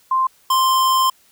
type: tone pair in turn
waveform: sine / square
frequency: 1046.5 / 1046.5 Hz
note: C6 / C6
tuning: 0 / 0 cents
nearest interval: unison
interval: 0 cents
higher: neither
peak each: -14 dBFS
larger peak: neither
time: 0.11-0.27 / 0.5-1.1 s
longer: second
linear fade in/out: 5 ms
effects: white hiss -55 dBFS RMS until 1.31 s